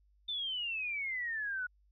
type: exponential sweep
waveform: sine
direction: down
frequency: 3590 to 1450 Hz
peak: -34 dBFS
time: 0.28-1.67 s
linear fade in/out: 10 ms
effects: added 50 Hz sine -65 dBFS peak until 1.91 s